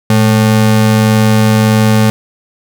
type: ring-modulated tone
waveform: square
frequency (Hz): 164.81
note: E3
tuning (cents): 0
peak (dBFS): -4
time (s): 0.1-2.1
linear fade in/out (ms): 0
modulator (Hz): 50.8
effects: none